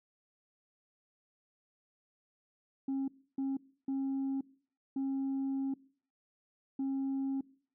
sine tone bursts at uneven times, 270.5 Hz, C#4, 42 cents flat, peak -29 dBFS, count 5, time 2.88-3.08 / 3.38-3.57 / 3.88-4.41 / 4.96-5.74 / 6.79-7.41 s, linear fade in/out 5 ms, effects noise-tail reverb RT60 0.5 s tail -22 dB re dry + tanh soft clip ceiling -30 dBFS

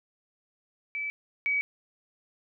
sine tone pair in turn, 2305 / 2272 Hz, D7 / C#7, -33 / +42 cents, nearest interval unison, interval 25 cents, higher first, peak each -30 / -24 dBFS, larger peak second, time 0.95-1.1 / 1.46-1.61 s, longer neither, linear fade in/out 0 ms, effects none

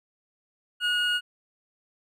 triangle tone pair together, 1456 / 2868 Hz, F#6 / F7, -28 / +45 cents, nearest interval octave, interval 1173 cents, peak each -24 dBFS, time 0.8-1.21 s, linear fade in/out 50 ms, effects none

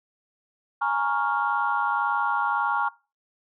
sine chord, Bb minor seventh, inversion third, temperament equal, 830.6 / 932.3 / 1108.7 / 1396.9 Hz, Ab5 / Bb5 / Db6 / F6, 0 / 0 / 0 / 0 cents, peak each -27 dBFS, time 0.81-2.89 s, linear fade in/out 10 ms, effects noise-tail reverb RT60 0.3 s tail -21 dB re dry + tanh soft clip ceiling -12 dBFS

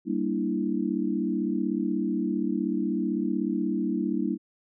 sine chord, E half-diminished seventh, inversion first, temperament equal, 196 / 233.1 / 293.7 / 329.6 Hz, G3 / Bb3 / D4 / E4, 0 / 0 / 0 / 0 cents, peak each -30 dBFS, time 0.05-4.38 s, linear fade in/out 50 ms, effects none

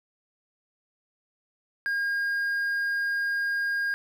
triangle tone, 1620 Hz, G#6, 43 cents flat, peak -23 dBFS, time 1.86-3.94 s, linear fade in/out 0 ms, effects none

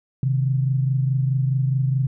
sine tone pair together, 130.81 / 155.56 Hz, C3 / D#3, 0 / 0 cents, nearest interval minor third, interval 300 cents, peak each -18 / -26 dBFS, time 0.23-2.07 s, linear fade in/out 2 ms, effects none

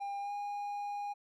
triangle tone with pitch glide, 802 to 817 Hz, G5 to G#5, +39 to -29 cents, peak -34 dBFS, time 0-1.14 s, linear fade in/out 20 ms, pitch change +32 cents, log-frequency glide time 0.2-0.32 s, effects none

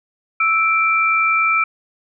sine tone pair together, 1318.3 / 2349 Hz, E6 / D7, 0 / 0 cents, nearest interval minor seventh, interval 1000 cents, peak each -16 dBFS, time 0.4-1.64 s, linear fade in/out 5 ms, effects none

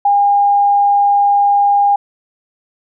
sine tone, 810 Hz, G#5, 43 cents flat, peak -8 dBFS, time 0.05-1.96 s, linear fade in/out 5 ms, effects none

